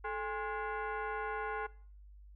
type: tone with frequency modulation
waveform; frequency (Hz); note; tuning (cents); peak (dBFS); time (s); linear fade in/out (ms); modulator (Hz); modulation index
sine; 190.4; F#3; +50; -35; 0.04-1.67; 10; 625; 2.4
effects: noise-tail reverb RT60 0.5 s tail -22 dB re dry + added 50 Hz sine -52 dBFS peak until 2.35 s